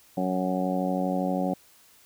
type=harmonic tone; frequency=92.5 Hz; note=F#2; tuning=in tune; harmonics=2 / 3 / 4 / 5 / 6 / 7 / 8 / 9; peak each=-28 / -30 / -38 / -39 / -31 / -41 / -32 / -42 dBFS; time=0.17-1.54 s; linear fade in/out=5 ms; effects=white hiss -57 dBFS RMS until 2.05 s